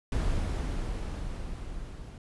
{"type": "noise with level ramp", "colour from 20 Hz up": "brown", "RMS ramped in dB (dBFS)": [-27, -42], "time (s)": [0.12, 2.18], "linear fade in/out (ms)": 2, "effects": ["resampled to 24000 Hz"]}